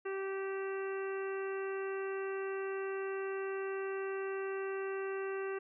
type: harmonic tone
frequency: 388.1 Hz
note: G4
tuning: 17 cents flat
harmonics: 1 / 2 / 3 / 4 / 5 / 6 / 7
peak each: -36 / -50 / -47 / -47 / -50 / -58 / -52 dBFS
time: 0.05-5.59 s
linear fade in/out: 10 ms
effects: none